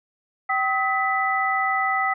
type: tone cluster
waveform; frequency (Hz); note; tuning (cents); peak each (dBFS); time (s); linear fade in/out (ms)
sine; 771 / 1272 / 1986; G5 / D#6 / B6; -29 / +38 / +9; -24; 0.49-2.14; 10
effects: none